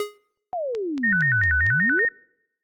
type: tone with exponential decay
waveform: square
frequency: 415.3 Hz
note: G#4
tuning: in tune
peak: -20 dBFS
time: 0-0.18 s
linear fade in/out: 2 ms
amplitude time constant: 38 ms
type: exponential two-way sweep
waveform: sine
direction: down then up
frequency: 750 to 69.3 to 496.2 Hz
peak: -24 dBFS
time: 0.53-2.05 s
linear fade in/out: 0 ms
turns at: 1.58 s
type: click train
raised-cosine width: 0.2 ms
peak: -20 dBFS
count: 5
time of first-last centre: 0.75-1.665 s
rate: 4.37 Hz
type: tone with vibrato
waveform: sine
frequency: 1661.2 Hz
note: G#6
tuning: in tune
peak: -18 dBFS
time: 1.03-2.09 s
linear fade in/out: 10 ms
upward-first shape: square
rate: 5.2 Hz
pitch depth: 180 cents each way
effects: noise-tail reverb RT60 0.8 s tail -26 dB re dry + Opus 32 kbps